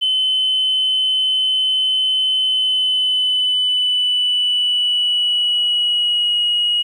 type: tone with pitch glide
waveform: sine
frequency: 3046 to 2897 Hz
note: F#7 to F#7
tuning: +50 to -37 cents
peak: -13 dBFS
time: 0.01-6.83 s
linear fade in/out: 20 ms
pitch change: -87 cents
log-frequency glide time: 2.41-6.38 s
effects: tanh soft clip ceiling -10 dBFS + 9-bit